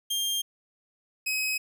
sawtooth tone pair in turn, 3200 / 2540 Hz, G7 / D#7, +35 / +35 cents, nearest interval major third, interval 400 cents, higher first, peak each -23 dBFS, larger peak neither, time 0.1-0.42 / 1.26-1.58 s, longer neither, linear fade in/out 10 ms, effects none

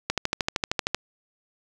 click train, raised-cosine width 0.2 ms, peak -6 dBFS, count 12, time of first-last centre 0.1-0.946 s, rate 13 Hz, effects none

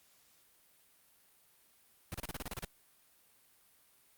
pink noise bursts, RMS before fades -40 dBFS, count 10, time 2.12-2.647 s, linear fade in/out 0 ms, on 23 ms, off 33 ms, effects white hiss -67 dBFS RMS until 4.17 s + Opus 48 kbps

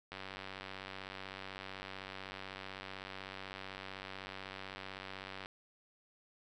click train, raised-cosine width 0.3 ms, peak -28 dBFS, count 513, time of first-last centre 0.12-5.459 s, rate 95.9 Hz, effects none

